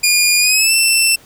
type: tone with pitch glide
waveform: 15% pulse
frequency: 2428 to 2679 Hz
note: D#7 to E7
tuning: -43 to +27 cents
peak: -3 dBFS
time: 0.03-1.16 s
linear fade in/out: 10 ms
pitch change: +170 cents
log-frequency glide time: 0.39-0.74 s
effects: pink hiss -45 dBFS RMS until 1.25 s